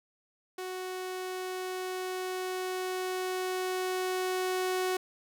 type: tone with level ramp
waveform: sawtooth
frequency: 370 Hz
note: F#4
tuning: in tune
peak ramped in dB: -32 to -24 dBFS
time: 0.58-4.97 s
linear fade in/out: 5 ms
effects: none